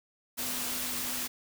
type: tone in noise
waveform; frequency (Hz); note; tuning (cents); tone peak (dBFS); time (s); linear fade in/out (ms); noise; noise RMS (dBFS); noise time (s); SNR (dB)
sine; 249.1; B3; +15; -45; 0.37-1.28; 20; white; -34; 0.37-1.28; -14
effects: none